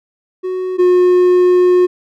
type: tone pair in turn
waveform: triangle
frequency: 370 / 360.7 Hz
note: F#4 / F#4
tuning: 0 / -44 cents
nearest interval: unison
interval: 44 cents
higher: first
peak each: -15 / -5 dBFS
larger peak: second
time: 0.43-0.78 / 0.78-1.87 s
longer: second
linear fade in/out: 20 ms
effects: none